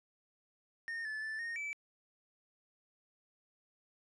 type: tone with pitch steps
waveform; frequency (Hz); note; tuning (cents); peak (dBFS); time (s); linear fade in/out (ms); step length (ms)
triangle; 1835 / 1737 / 1757 / 1850 / 2310; A#6 / A6 / A6 / A#6 / D7; -28 / -23 / -3 / -14 / -29; -36; 0.88-1.73; 0; 170
effects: resampled to 24000 Hz

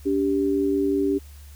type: tone pair together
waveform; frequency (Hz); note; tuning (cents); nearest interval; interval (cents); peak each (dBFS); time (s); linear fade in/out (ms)
sine; 286.5 / 392; D4 / G4; -43 / 0; perfect fourth; 543; -22; 0.05-1.19; 20
effects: added 72 Hz sine -41 dBFS peak until 1.55 s + white hiss -53 dBFS RMS until 1.55 s

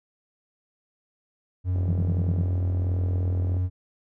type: tone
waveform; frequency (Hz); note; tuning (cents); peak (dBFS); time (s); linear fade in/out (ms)
triangle; 91.1; F#2; -26; -20; 1.64-3.7; 50
type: click train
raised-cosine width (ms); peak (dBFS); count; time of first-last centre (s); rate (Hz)
2; -24; 76; 1.76-3.567; 41.5
type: tone bursts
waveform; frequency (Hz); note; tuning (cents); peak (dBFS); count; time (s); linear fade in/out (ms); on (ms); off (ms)
sine; 168.5; E3; +38; -24; 6; 1.88-2.42; 5; 45; 54
effects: none

